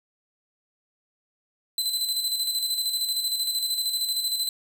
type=tone with tremolo; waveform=sawtooth; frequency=4038 Hz; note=B7; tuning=38 cents sharp; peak=-20 dBFS; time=1.78-4.49 s; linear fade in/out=2 ms; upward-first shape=square; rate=13 Hz; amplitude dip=45%; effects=none